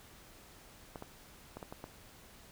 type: clicks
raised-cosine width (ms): 1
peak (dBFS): -29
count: 6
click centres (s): 0.958 / 1.024 / 1.57 / 1.628 / 1.725 / 1.841
effects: pink hiss -57 dBFS RMS until 2.51 s